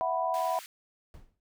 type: chord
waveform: sine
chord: E suspended second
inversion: none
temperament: equal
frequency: 659.3 / 740 / 987.8 Hz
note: E5 / F#5 / B5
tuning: 0 / 0 / 0 cents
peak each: -31 dBFS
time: 0.01-0.59 s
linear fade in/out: 0 ms
type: high-pass noise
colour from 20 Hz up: pink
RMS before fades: -47 dBFS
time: 0.34-0.66 s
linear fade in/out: 0 ms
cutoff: 1600 Hz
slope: 24 dB/octave
type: noise with exponential decay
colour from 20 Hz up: brown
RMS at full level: -42 dBFS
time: 1.14-1.4 s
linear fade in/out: 1 ms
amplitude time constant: 56 ms
effects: none